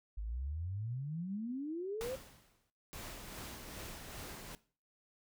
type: exponential sweep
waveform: sine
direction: up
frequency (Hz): 49.05 to 541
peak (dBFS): -37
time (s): 0.17-2.16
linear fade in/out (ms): 10
type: noise with exponential decay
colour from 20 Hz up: pink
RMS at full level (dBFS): -42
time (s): 2.01-2.7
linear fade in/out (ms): 0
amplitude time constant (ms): 150
type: noise with tremolo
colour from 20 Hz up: pink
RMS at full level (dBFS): -46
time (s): 2.93-4.55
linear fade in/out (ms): 0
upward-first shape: sine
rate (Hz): 2.5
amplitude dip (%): 35
effects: noise-tail reverb RT60 0.4 s tail -18 dB re dry